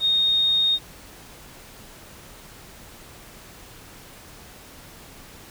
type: tone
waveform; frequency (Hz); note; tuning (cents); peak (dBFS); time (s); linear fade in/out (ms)
sine; 3705; A#7; -11; -17; 0-0.79; 50
effects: pink hiss -45 dBFS RMS until 5.5 s